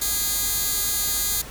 15% pulse tone with high-pass filter, 409.2 Hz, G#4, 26 cents flat, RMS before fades -24 dBFS, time 0.01-1.42 s, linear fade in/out 10 ms, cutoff 6900 Hz, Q 0.54, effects added 50 Hz sine -39 dBFS peak until 1.5 s + pink hiss -39 dBFS RMS until 1.5 s

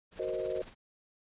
pink noise with tremolo, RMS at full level -47 dBFS, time 0.11-0.75 s, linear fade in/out 50 ms, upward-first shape triangle, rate 18 Hz, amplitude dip 75%
sine chord, C half-diminished seventh, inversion second, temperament equal, 370 / 466.2 / 523.3 / 622.3 Hz, Gb4 / Bb4 / C5 / Eb5, 0 / 0 / 0 / 0 cents, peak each -37 dBFS, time 0.19-0.62 s, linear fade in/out 5 ms
effects resampled to 8000 Hz

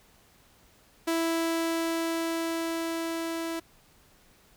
sawtooth tone with level ramp, 330 Hz, E4, 2 cents sharp, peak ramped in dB -21 to -27 dBFS, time 1.07-3.6 s, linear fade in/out 10 ms, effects pink hiss -60 dBFS RMS until 4.56 s

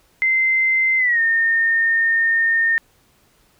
sine tone with pitch glide, 2074 to 1826.5 Hz, C7 to A#6, -16 to -36 cents, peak -14 dBFS, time 0.22-2.78 s, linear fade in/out 0 ms, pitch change -220 cents, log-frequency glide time 0.98-1.2 s, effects pink hiss -58 dBFS RMS until 3.59 s

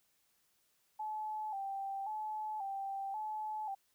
sine tone with vibrato, 821 Hz, G#5, 20 cents flat, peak -37 dBFS, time 0.99-3.75 s, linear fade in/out 10 ms, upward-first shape square, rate 0.93 Hz, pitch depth 80 cents each way, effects white hiss -75 dBFS RMS until 3.94 s

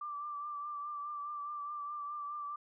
sine tone with vibrato, 1174.7 Hz, D6, in tune, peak -38 dBFS, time 0.01-2.56 s, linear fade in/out 5 ms, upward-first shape triangle, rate 4.8 Hz, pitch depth 37 cents each way, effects none

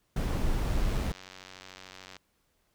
brown noise, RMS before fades -28 dBFS, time 0.16-1.12 s, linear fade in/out 5 ms
click train, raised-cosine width 0.2 ms, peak -28 dBFS, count 140, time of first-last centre 0.68-2.167 s, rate 93.5 Hz
effects pink hiss -73 dBFS RMS until 2.74 s

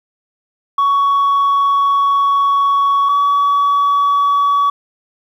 sine tone pair in turn, 1119 / 1135.3 Hz, C#6 / C#6, +16 / +41 cents, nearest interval unison, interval 25 cents, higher second, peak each -8 dBFS, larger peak neither, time 0.78-3.09 / 3.09-4.7 s, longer first, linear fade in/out 5 ms, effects tanh soft clip ceiling -9 dBFS + 8-bit

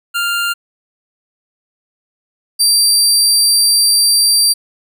25% pulse tone pair in turn, 1396.9 / 4699 Hz, F6 / D8, 0 / 0 cents, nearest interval octave + major sixth, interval 2100 cents, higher second, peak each -11 / -4 dBFS, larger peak second, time 0.14-0.54 / 2.59-4.54 s, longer second, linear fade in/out 20 ms, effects none

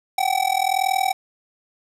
square tone with amplitude modulation, 765 Hz, G5, 42 cents flat, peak -15 dBFS, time 0.18-1.13 s, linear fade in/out 5 ms, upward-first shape sine, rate 41.1 Hz, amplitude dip 95%, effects resampled to 32000 Hz + 8-bit

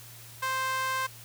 sawtooth tone with high-pass filter, 523.3 Hz, C5, in tune, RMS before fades -30 dBFS, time 0.42-1.07 s, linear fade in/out 10 ms, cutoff 1200 Hz, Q 3.2, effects added 116 Hz sine -50 dBFS peak until 1.24 s + white hiss -49 dBFS RMS until 1.24 s

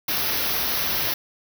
white band-stop noise, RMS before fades -24 dBFS, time 0.08-1.14 s, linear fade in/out 5 ms, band 6000 to 11000 Hz, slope 96 dB/octave, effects none

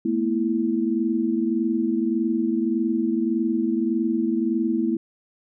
sine chord, A suspended second, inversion none, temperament equal with one note detuned, 220 / 241.7 / 329.6 Hz, A3 / B3 / E4, 0 / -37 / 0 cents, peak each -25 / -25 / -23 dBFS, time 0.05-4.97 s, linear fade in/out 5 ms, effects none

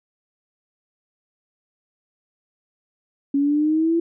sine exponential sweep, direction up, 277.2 to 338.7 Hz, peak -16 dBFS, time 3.34-4 s, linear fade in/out 5 ms, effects none

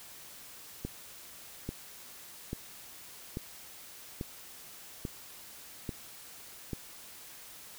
click train, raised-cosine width 3 ms, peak -22 dBFS, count 8, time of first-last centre 0.85-6.732 s, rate 1.19 Hz, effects white hiss -50 dBFS RMS until 7.78 s

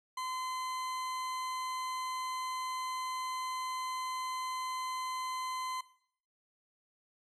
40% pulse tone, 1027 Hz, C6, 33 cents flat, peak -35 dBFS, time 0.17-5.81 s, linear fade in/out 5 ms, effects noise-tail reverb RT60 0.6 s tail -17 dB re dry + low-pass 11000 Hz 12 dB/octave

